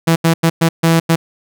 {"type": "tone bursts at uneven times", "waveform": "sawtooth", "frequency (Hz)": 164.81, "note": "E3", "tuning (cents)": 0, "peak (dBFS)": -5, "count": 6, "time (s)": [[0.07, 0.16], [0.24, 0.34], [0.43, 0.5], [0.61, 0.69], [0.83, 1], [1.09, 1.16]], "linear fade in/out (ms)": 10, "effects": []}